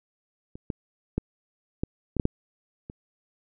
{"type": "clicks", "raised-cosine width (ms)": 3, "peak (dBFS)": [-27, -16, -12, -13, -16, -8, -9, -25], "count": 8, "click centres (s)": [0.555, 0.702, 1.18, 1.835, 2.167, 2.198, 2.254, 2.899], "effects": []}